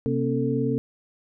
sine tone cluster, 131 / 235.3 / 273.2 / 445 Hz, C3 / A#3 / C#4 / A4, +2 / +16 / -25 / +20 cents, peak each -27 dBFS, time 0.06-0.78 s, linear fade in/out 0 ms, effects none

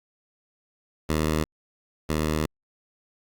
10% pulse tone pair in turn, 77.78 / 77.43 Hz, D#2 / D#2, 0 / -8 cents, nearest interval unison, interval 8 cents, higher first, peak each -14 / -15 dBFS, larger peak first, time 1.09-1.44 / 2.09-2.46 s, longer second, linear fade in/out 5 ms, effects Opus 48 kbps

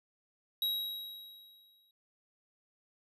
square tone with exponential decay, 3837 Hz, A#7, 49 cents sharp, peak -29 dBFS, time 0.62-1.91 s, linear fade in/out 2 ms, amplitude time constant 280 ms, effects resampled to 32000 Hz

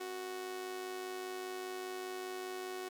sawtooth tone with amplitude modulation, 370 Hz, F#4, in tune, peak -34 dBFS, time 0-2.89 s, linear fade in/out 10 ms, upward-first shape sine, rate 105 Hz, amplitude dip 50%, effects 10-bit

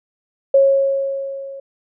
sine tone with level ramp, 547 Hz, C#5, 23 cents flat, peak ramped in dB -7 to -30 dBFS, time 0.54-1.6 s, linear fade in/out 5 ms, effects none

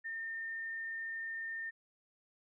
sine tone, 1814 Hz, A#6, 48 cents flat, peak -38 dBFS, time 0.04-1.71 s, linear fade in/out 20 ms, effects none

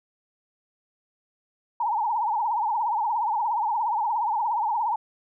sine tone with vibrato, 891 Hz, A5, 22 cents sharp, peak -22 dBFS, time 1.8-4.96 s, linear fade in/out 5 ms, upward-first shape triangle, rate 17 Hz, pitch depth 170 cents each way, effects none

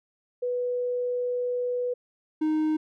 sine / triangle tone pair in turn, 492.6 / 310.3 Hz, B4 / D#4, -5 / -5 cents, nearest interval minor sixth, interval 800 cents, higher first, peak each -25 / -20 dBFS, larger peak second, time 0.42-1.94 / 2.41-2.77 s, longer first, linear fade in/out 10 ms, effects none

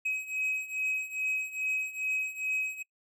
triangle beating tone pair, 2538 / 2540.4 Hz, D#7 / D#7, +34 / +35 cents, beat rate 2.4 Hz, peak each -33 / -30 dBFS, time 0.05-2.83 s, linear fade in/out 10 ms, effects noise-tail reverb RT60 0.1 s tail -24 dB re dry

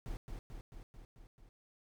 brown noise with echo, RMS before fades -41 dBFS, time 0.06-0.17 s, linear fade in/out 0 ms, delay 220 ms, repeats 6, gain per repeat -3 dB, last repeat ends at 1.49 s, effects none

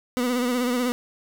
30% pulse tone with vibrato, 246.9 Hz, B3, in tune, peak -19 dBFS, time 0.17-0.92 s, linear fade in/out 0 ms, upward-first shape sine, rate 16 Hz, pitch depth 51 cents each way, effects 8-bit

